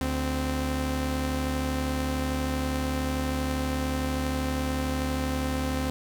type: tone pair together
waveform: sawtooth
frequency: 72.96 / 260 Hz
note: D2 / C4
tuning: -11 / -11 cents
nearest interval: octave + minor seventh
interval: 2200 cents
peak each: -25 dBFS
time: 0.01-5.9 s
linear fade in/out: 0 ms
effects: none